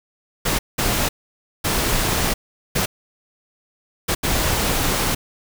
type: noise bursts at uneven times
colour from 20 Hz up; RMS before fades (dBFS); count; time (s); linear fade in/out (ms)
pink; -20; 6; 0.45-0.59 / 0.78-1.09 / 1.64-2.34 / 2.75-2.86 / 4.08-4.15 / 4.23-5.15; 10
effects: none